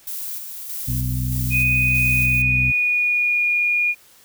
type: noise with tremolo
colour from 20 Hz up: violet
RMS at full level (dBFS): -29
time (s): 0.07-2.42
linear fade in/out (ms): 2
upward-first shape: square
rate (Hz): 1.6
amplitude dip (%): 40
type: harmonic tone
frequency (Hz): 62.9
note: B1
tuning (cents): +32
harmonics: 1 / 2 / 3 / 4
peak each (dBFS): -25 / -22 / -36 / -32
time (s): 0.87-2.72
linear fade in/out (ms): 20
type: tone with pitch glide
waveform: sine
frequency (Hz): 2489 to 2434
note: D#7 to D#7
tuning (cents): 0 to -39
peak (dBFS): -16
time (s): 1.5-3.95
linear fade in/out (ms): 50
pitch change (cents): -39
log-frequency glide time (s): 2.06-3.46
effects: white hiss -51 dBFS RMS until 4.24 s